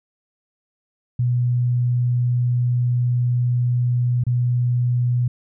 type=tone with dropouts; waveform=sine; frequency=122.6 Hz; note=B2; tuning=12 cents flat; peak=-16 dBFS; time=1.19-5.28 s; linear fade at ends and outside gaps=5 ms; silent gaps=4.238-4.266 s; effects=none